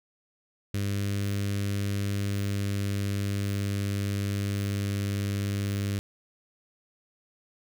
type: tone with notch filter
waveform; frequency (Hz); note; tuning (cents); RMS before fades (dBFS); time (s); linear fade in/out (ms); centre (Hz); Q
sawtooth; 100.1; G2; +37; -29; 0.74-5.99; 0; 850; 0.59
effects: none

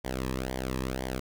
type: tone with flanger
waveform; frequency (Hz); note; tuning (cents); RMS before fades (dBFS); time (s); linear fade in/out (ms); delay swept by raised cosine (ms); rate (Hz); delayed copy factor
sawtooth; 64.6; C2; -21; -33; 0.04-1.2; 10; 0.75 to 1.41; 2; -0.8
effects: 10-bit

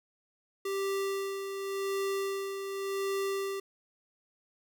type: tone with tremolo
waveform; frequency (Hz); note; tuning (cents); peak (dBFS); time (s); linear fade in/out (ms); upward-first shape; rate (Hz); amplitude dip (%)
square; 392; G4; 0; -30; 0.65-3.6; 5; sine; 0.89; 50
effects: none

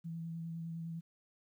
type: tone with vibrato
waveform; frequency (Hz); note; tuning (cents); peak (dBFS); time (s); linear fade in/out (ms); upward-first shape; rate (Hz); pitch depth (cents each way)
sine; 165.4; E3; +6; -39; 0.04-1.01; 20; sine; 9.8; 17
effects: 12-bit

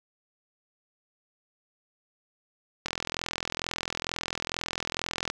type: click train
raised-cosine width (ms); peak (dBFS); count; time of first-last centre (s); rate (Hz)
0.2; -12; 104; 2.86-5.301; 42.2
effects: none

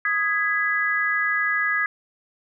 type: chord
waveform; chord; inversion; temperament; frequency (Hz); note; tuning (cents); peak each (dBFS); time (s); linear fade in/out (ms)
sine; G# minor; second; just; 1245.9 / 1661.2 / 1993.5; D#6 / G#6 / B6; +2 / 0 / +16; -27 / -22 / -25; 0.05-1.86; 2
effects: none

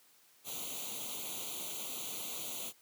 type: noise with comb filter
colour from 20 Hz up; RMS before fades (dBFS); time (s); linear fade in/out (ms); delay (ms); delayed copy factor
white; -41; 0.44-2.73; 50; 0.29; +0.95
effects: white hiss -65 dBFS RMS until 2.81 s + high-pass 150 Hz 12 dB/octave

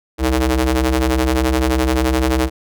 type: ring-modulated tone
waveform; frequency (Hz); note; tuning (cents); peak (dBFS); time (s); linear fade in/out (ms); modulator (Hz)
sawtooth; 126.8; B2; +46; -7; 0.18-2.5; 50; 196
effects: none

